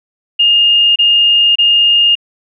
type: tone bursts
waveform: sine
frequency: 2832 Hz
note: F7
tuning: 23 cents sharp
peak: -6 dBFS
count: 3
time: 0.39-2.154 s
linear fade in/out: 10 ms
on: 570 ms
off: 27 ms
effects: none